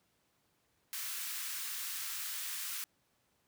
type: high-pass noise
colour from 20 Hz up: white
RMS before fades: -40 dBFS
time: 0.93-2.84 s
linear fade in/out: 0 ms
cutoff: 1200 Hz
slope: 24 dB/octave
effects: pink hiss -75 dBFS RMS until 3.47 s + high-pass 80 Hz 12 dB/octave